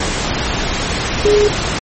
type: tone in noise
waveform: sine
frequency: 415.3 Hz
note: G#4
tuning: in tune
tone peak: -8 dBFS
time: 1.25-1.48 s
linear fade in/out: 5 ms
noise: pink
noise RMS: -18 dBFS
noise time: 0-1.79 s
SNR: +7 dB
effects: MP3 32 kbps